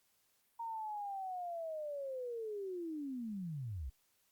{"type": "linear sweep", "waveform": "sine", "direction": "down", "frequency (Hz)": [932.3, 56.3], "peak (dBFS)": -39, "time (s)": [0.59, 3.9], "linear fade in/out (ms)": 10, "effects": ["white hiss -75 dBFS RMS until 4.31 s", "Opus 48 kbps"]}